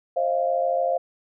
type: tone cluster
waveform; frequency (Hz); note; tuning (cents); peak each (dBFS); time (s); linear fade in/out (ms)
sine; 530 / 623 / 690; C5 / D#5 / F5; +22 / +2 / -21; -24 / -28 / -23; 0.16-0.98; 10
effects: none